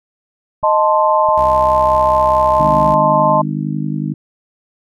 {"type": "click train", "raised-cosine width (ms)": 5, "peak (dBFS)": -22, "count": 4, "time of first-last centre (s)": [0.63, 2.604], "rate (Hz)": 1.52}
{"type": "chord", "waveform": "sine", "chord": "A diminished", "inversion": "second", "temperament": "equal", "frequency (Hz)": [622.3, 880, 1046.5], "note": ["Eb5", "A5", "C6"], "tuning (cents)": [0, 0, 0], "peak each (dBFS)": -14, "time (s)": [0.63, 3.42], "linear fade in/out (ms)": 10}
{"type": "tone with vibrato", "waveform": "sawtooth", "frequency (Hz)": 64.7, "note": "C2", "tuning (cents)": -19, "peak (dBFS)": -21, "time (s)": [1.37, 2.95], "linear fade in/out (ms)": 10, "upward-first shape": "sine", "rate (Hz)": 12, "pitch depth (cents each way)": 35}
{"type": "harmonic tone", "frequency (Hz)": 51, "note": "G#1", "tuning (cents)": -31, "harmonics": [3, 4, 5, 6], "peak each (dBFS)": [-20, -22, -24, -26], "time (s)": [2.59, 4.14], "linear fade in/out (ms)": 10}
{"effects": []}